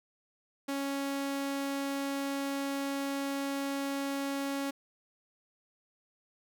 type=tone; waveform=sawtooth; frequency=277.2 Hz; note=C#4; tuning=in tune; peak=-28 dBFS; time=0.68-4.71 s; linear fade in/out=10 ms; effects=none